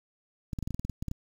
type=clicks; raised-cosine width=5 ms; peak=-21 dBFS; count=12; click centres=0.532 / 0.588 / 0.627 / 0.675 / 0.707 / 0.745 / 0.795 / 0.85 / 0.897 / 1.025 / 1.083 / 1.114 s; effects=8-bit